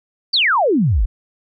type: exponential sweep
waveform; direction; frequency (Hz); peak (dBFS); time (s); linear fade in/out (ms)
sine; down; 4826 to 39.52; -12; 0.33-1.06; 10
effects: none